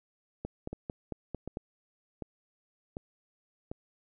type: two click trains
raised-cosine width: 2 ms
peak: -22 / -24 dBFS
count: 6 / 5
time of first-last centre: 0.45-1.571 / 0.73-3.715 s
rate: 4.46 / 1.34 Hz
effects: none